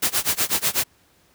white noise with tremolo, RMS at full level -19 dBFS, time 0.02-0.84 s, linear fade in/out 10 ms, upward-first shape sine, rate 8.1 Hz, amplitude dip 95%, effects pink hiss -59 dBFS RMS until 1.34 s + high-pass 60 Hz 12 dB/octave

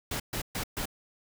pink noise bursts, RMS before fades -33 dBFS, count 4, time 0.11-0.856 s, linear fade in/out 5 ms, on 89 ms, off 130 ms, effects none

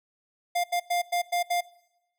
square tone bursts at uneven times, 702 Hz, F5, 9 cents sharp, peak -24 dBFS, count 6, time 0.55-0.64 / 0.72-0.8 / 0.9-1.02 / 1.12-1.22 / 1.32-1.43 / 1.5-1.61 s, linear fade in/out 10 ms, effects noise-tail reverb RT60 0.9 s tail -21 dB re dry

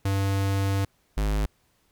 square tone pair in turn, 98 / 51.64 Hz, G2 / G#1, 0 / -9 cents, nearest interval major seventh, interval 1109 cents, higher first, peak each -23 dBFS, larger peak neither, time 0.05-0.85 / 1.17-1.46 s, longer first, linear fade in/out 5 ms, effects pink hiss -67 dBFS RMS until 1.91 s

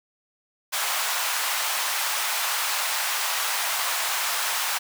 pink high-pass noise, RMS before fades -26 dBFS, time 0.72-4.79 s, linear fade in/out 20 ms, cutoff 800 Hz, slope 24 dB/octave, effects none

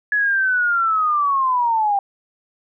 sine linear sweep, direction down, 1700 to 784 Hz, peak -15 dBFS, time 0.12-1.99 s, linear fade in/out 2 ms, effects none

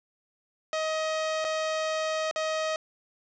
sawtooth tone with dropouts, 630 Hz, D#5, 21 cents sharp, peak -23 dBFS, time 0.73-2.76 s, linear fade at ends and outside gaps 1 ms, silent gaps 1.444-1.448 / 2.312-2.36 s, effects resampled to 16000 Hz + 9-bit

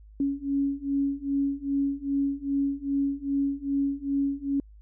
sine beating tone pair, 277.2 / 279.7 Hz, C#4 / C#4, 0 / +16 cents, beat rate 2.5 Hz, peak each -28 / -27 dBFS, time 0.2-4.6 s, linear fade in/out 2 ms, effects added 52 Hz sine -47 dBFS peak until 4.81 s

